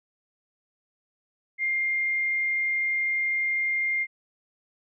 sine tone, 2112 Hz, C7, 16 cents sharp, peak -23 dBFS, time 1.58-4.07 s, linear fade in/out 50 ms, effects none

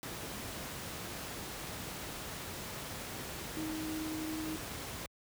sine tone in noise, 313.9 Hz, D#4, 15 cents sharp, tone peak -37 dBFS, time 3.57-4.56 s, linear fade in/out 0 ms, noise pink, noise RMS -42 dBFS, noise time 0.03-5.06 s, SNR +2 dB, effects high-pass 60 Hz 12 dB/octave

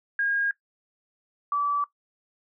sine tone pair in turn, 1627 / 1154.1 Hz, G#6 / D6, -36 / -31 cents, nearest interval tritone, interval 595 cents, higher first, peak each -22 dBFS, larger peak neither, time 0.19-0.51 / 1.52-1.84 s, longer neither, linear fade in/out 2 ms, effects noise-tail reverb RT60 0.1 s tail -18 dB re dry

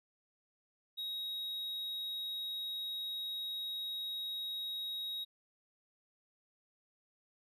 triangle tone, 3792 Hz, A#7, 29 cents sharp, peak -36 dBFS, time 0.97-5.25 s, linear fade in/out 20 ms, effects none

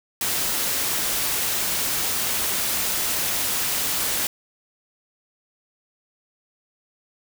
white noise, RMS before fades -24 dBFS, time 0.21-4.27 s, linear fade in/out 2 ms, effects none

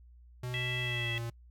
square tone with pitch glide, 124.5 to 116.84 Hz, B2 to A#2, +14 to +4 cents, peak -36 dBFS, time 0.43-1.3 s, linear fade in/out 5 ms, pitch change -110 cents, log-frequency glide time 0.81-1.13 s
harmonic tone, 659.3 Hz, E5, in tune, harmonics 3 / 4 / 5, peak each -38 / -38 / -38 dBFS, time 0.54-1.18 s, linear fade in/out 0 ms
effects noise-tail reverb RT60 0.1 s tail -23 dB re dry + added 60 Hz sine -53 dBFS peak until 1.5 s

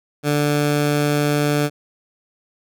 15% pulse tone, 146.83 Hz, D3, in tune, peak -10 dBFS, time 0.23-1.7 s, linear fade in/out 50 ms, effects none

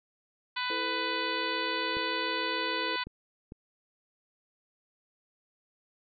harmonic tone, 498 Hz, B4, 14 cents sharp, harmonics 2 / 3 / 4 / 5 / 6 / 7 / 8 / 9, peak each -35 / -37 / -38 / -39 / -40 / -40 / -41 / -42 dBFS, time 0.56-3.04 s, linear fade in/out 10 ms
sine chord, E suspended fourth, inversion none, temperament equal with one note detuned, 329.6 / 440 / 506.9 Hz, E4 / A4 / B4, 0 / 0 / +45 cents, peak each -39 dBFS, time 0.7-2.96 s, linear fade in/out 2 ms
clicks, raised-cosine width 3 ms, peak -30 dBFS, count 3, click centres 1.969 / 3.07 / 3.521 s
effects none

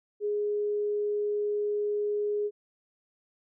sine tone, 415.3 Hz, G#4, in tune, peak -26 dBFS, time 0.2-2.51 s, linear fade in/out 50 ms, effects none

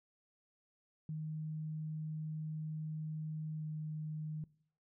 sine tone with pitch glide, 155.56 to 154.4 Hz, D#3 to D#3, 0 to -13 cents, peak -38 dBFS, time 1.09-4.44 s, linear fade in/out 2 ms, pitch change -13 cents, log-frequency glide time 3.57-3.64 s, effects noise-tail reverb RT60 0.6 s tail -22 dB re dry

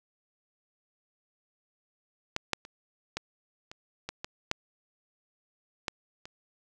clicks, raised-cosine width 0.2 ms, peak -12 / -9 / -28 / -15 / -26 / -18 / -18 / -10 / -13 / -26 dBFS, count 10, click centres 2.364 / 2.533 / 2.651 / 3.17 / 3.715 / 4.09 / 4.245 / 4.514 / 5.882 / 6.255 s, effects none

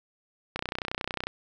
click train, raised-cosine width 0.3 ms, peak -14 dBFS, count 23, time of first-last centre 0.56-1.27 s, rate 31 Hz, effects none

